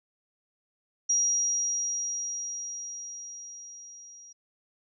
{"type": "tone with level ramp", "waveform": "sine", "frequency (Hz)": 5720, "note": "F8", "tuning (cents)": 41, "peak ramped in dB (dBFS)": [-21, -47], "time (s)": [1.09, 4.33], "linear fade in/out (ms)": 10, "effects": []}